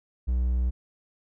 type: tone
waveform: triangle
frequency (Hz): 61.74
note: B1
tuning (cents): 0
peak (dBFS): -20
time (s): 0.27-0.71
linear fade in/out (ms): 20
effects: none